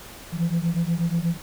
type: beating tone pair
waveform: sine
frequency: 164.81 / 173.11 Hz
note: E3 / F3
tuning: 0 / -15 cents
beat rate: 8.3 Hz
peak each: -22 dBFS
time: 0.32-1.38 s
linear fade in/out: 50 ms
effects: tanh soft clip ceiling -17 dBFS + pink hiss -42 dBFS RMS until 1.42 s